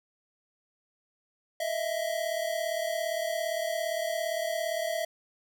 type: tone pair together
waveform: square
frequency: 631 / 668.5 Hz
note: D#5 / E5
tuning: +24 / +24 cents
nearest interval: minor second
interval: 100 cents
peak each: -33 / -32 dBFS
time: 1.6-5.05 s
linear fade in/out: 5 ms
effects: none